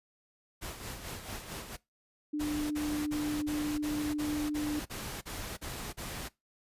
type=noise with tremolo; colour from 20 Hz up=pink; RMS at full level=-40 dBFS; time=0.61-1.77 s; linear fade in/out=20 ms; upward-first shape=sine; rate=4.5 Hz; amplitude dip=55%
type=tone; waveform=sine; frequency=298.6 Hz; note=D4; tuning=29 cents sharp; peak=-30 dBFS; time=2.33-4.8 s; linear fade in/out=10 ms
type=noise bursts; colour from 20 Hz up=pink; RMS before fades=-40 dBFS; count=11; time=2.39-6.29 s; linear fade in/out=20 ms; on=320 ms; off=38 ms
effects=noise-tail reverb RT60 0.2 s tail -21 dB re dry + resampled to 32000 Hz